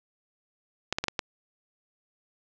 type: clicks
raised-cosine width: 0.2 ms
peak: -9 dBFS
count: 5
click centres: 0.926 / 0.985 / 1.04 / 1.083 / 1.192 s
effects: low-pass 7000 Hz 12 dB/octave + 7-bit